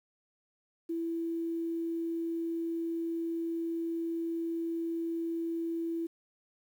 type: tone with quantisation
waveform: sine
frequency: 332.5 Hz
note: E4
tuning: 15 cents sharp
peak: -31 dBFS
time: 0.89-6.07 s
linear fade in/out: 10 ms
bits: 10
effects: none